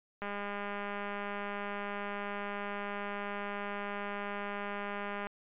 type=click train; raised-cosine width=0.5 ms; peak=-24 dBFS; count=1026; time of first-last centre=0.22-5.269 s; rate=203 Hz; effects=resampled to 8000 Hz